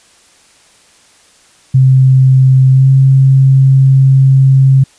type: tone with pitch glide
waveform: sine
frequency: 131.4 to 134.08 Hz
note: C3 to C3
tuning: +8 to +43 cents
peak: -3 dBFS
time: 1.74-4.84 s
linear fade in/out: 10 ms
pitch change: +35 cents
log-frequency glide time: 2.71-2.89 s
effects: white hiss -46 dBFS RMS until 4.98 s + resampled to 22050 Hz